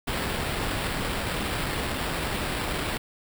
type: noise with sample-and-hold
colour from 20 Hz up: pink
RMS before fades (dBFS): -29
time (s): 0.07-2.98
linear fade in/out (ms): 10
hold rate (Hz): 6300
effects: none